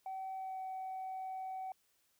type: tone with pitch glide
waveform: sine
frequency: 763 to 756.4 Hz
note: G5 to F#5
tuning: -47 to +38 cents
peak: -38 dBFS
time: 0.06-1.72 s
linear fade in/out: 2 ms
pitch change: -15 cents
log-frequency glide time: 0.35-0.59 s
effects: tanh soft clip ceiling -37 dBFS + white hiss -75 dBFS RMS until 2.19 s